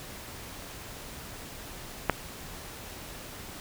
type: clicks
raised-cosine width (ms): 0.5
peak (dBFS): -28 / -6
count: 2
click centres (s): 0.623 / 2.097
effects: pink hiss -43 dBFS RMS until 3.6 s